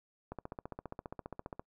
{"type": "click train", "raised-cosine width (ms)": 1, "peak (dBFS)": -27, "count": 20, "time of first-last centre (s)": [0.32, 1.595], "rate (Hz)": 14.9, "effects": ["noise-tail reverb RT60 0.1 s tail -26 dB re dry"]}